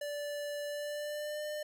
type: tone with pitch glide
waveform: square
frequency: 583 to 601.5 Hz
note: D5 to D5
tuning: -13 to +41 cents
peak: -37 dBFS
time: 0.01-1.63 s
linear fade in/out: 5 ms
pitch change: +54 cents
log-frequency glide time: 0.66-1.46 s
effects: none